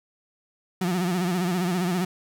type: tone with vibrato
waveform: 35% pulse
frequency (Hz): 179.2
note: F3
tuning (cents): +45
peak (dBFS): -21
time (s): 0.81-2.05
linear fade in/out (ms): 5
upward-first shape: sine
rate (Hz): 15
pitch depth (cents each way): 89
effects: none